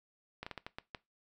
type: slowing click train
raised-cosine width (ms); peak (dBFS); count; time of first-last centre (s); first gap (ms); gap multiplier
0.3; -25; 7; 0.43-0.948; 35; 1.36
effects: noise-tail reverb RT60 0.2 s tail -19 dB re dry